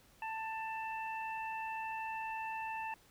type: harmonic tone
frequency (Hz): 887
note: A5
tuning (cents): +14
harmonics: 1 / 2 / 3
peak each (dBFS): -39 / -47 / -45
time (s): 0.22-2.94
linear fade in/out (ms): 2
effects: pink hiss -65 dBFS RMS until 3.1 s